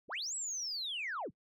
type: linear two-way sweep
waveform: sine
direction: up then down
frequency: 61.74 to 7902 to 61.74 Hz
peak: -35 dBFS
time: 0.08-1.31 s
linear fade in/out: 50 ms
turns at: 0.35 s
effects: noise-tail reverb RT60 0.1 s tail -25 dB re dry + tanh soft clip ceiling -32 dBFS